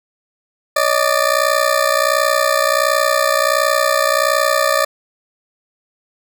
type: ring-modulated tone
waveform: 20% pulse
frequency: 594 Hz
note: D5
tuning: 20 cents sharp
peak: -5 dBFS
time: 0.76-4.85 s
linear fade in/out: 5 ms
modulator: 30.7 Hz
effects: none